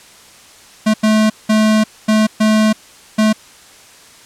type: tone bursts at uneven times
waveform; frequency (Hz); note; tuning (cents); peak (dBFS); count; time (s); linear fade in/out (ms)
square; 216.3; A3; -29; -10; 6; 0.86-0.94 / 1.03-1.3 / 1.49-1.84 / 2.08-2.27 / 2.4-2.73 / 3.18-3.33; 10
effects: white hiss -42 dBFS RMS until 4.25 s + low-pass 9000 Hz 12 dB/octave